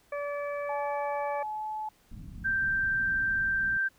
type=harmonic tone; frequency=576 Hz; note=D5; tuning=34 cents flat; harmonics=1 / 2 / 3 / 4; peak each=-32 / -39 / -43 / -44 dBFS; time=0.12-1.43 s; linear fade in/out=5 ms
type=tone with pitch glide; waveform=sine; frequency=855 to 860.9 Hz; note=A5 to A5; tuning=-50 to -38 cents; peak=-32 dBFS; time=0.69-1.89 s; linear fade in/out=5 ms; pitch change=+12 cents; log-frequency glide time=1.51-1.66 s
type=low-pass noise; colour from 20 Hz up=pink; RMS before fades=-43 dBFS; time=2.11-3.78 s; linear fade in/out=10 ms; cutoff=270 Hz; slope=48 dB/octave
type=tone; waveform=sine; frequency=1569 Hz; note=G6; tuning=1 cent sharp; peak=-25 dBFS; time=2.44-3.89 s; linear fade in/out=20 ms
effects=pink hiss -64 dBFS RMS until 3.98 s